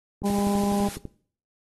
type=click train; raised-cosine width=3 ms; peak=-21 dBFS; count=11; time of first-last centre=0.22-1.053 s; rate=12 Hz
type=harmonic tone; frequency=201.8 Hz; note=G#3; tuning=49 cents flat; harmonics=1 / 2 / 3 / 4 / 5; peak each=-23 / -30 / -37 / -31 / -40 dBFS; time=0.23-0.89 s; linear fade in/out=20 ms
type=noise; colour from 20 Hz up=white; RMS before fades=-38 dBFS; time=0.25-0.97 s; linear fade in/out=10 ms
effects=noise-tail reverb RT60 0.5 s tail -19 dB re dry + AAC 32 kbps